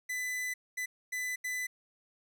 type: tone bursts at uneven times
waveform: 45% pulse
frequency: 2001 Hz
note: B6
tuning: 22 cents sharp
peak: -33 dBFS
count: 4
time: 0.09-0.54 / 0.77-0.86 / 1.12-1.36 / 1.44-1.67 s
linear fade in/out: 10 ms
effects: none